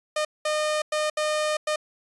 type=tone bursts at uneven times; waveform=sawtooth; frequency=610 Hz; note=D#5; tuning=34 cents flat; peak=-19 dBFS; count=5; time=0.16-0.25 / 0.45-0.82 / 0.92-1.1 / 1.17-1.57 / 1.67-1.76 s; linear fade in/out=5 ms; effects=resampled to 24000 Hz